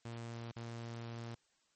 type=tone with dropouts; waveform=sawtooth; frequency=116.54 Hz; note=A#2; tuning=in tune; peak=-39 dBFS; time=0.05-1.35 s; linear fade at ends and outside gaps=5 ms; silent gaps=0.517-0.562 s; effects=white hiss -75 dBFS RMS until 1.75 s + MP3 32 kbps